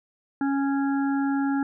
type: harmonic tone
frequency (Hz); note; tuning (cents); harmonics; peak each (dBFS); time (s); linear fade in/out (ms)
276.5; C#4; -4; 1 / 3 / 5 / 6; -22 / -32 / -36 / -38; 0.41-1.63; 2
effects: none